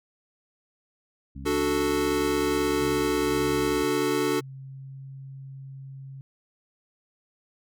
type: harmonic tone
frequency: 67.8 Hz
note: C#2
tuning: 38 cents flat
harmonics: 1 / 2 / 3 / 4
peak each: -38 / -41 / -43 / -44 dBFS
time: 1.35-3.84 s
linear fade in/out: 10 ms
type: chord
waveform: square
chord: D major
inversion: none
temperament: equal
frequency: 293.7 / 370 / 440 Hz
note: D4 / F#4 / A4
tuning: 0 / 0 / 0 cents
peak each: -28 dBFS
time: 1.45-4.41 s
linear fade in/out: 20 ms
type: tone with pitch glide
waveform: sine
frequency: 134.1 to 135.19 Hz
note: C3 to C#3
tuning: +43 to -43 cents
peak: -38 dBFS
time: 2.81-6.21 s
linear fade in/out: 0 ms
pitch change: +14 cents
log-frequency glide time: 4.53-4.99 s
effects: none